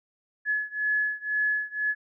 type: beating tone pair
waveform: sine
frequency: 1703 / 1705 Hz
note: G#6 / G#6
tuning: +43 / +45 cents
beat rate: 2 Hz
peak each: -27 / -28 dBFS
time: 0.45-1.95 s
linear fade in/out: 50 ms
effects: none